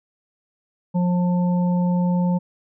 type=harmonic tone; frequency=177.9 Hz; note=F3; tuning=32 cents sharp; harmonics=1 / 3 / 5; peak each=-17 / -30 / -31 dBFS; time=0.94-2.39 s; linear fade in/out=20 ms; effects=none